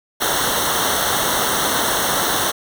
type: noise with comb filter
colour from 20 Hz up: pink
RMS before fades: -19 dBFS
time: 0.2-2.52 s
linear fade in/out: 20 ms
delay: 0.41 ms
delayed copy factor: -0.9
effects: none